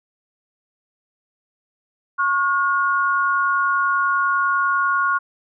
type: tone pair together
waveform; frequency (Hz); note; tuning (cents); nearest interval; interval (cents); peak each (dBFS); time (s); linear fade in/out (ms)
sine; 1100 / 1430.2; C#6 / F6; -14 / +41; perfect fourth; 455; -19; 2.18-5.19; 20
effects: none